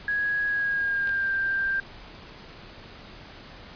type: tone with pitch glide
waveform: sine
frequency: 1661.2 to 1583.4 Hz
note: G#6 to G6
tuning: 0 to +17 cents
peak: -23 dBFS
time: 0.08-1.8 s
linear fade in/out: 2 ms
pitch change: -83 cents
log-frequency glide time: 0.48-1.29 s
type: clicks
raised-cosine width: 0.2 ms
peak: -22 dBFS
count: 2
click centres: 1.074 / 1.093 s
effects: pink hiss -45 dBFS RMS until 3.75 s + resampled to 11025 Hz